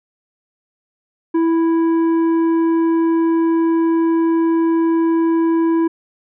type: tone with tanh clipping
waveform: triangle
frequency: 329.6 Hz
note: E4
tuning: in tune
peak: -14 dBFS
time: 1.34-5.88 s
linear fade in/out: 10 ms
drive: 12 dB
effects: none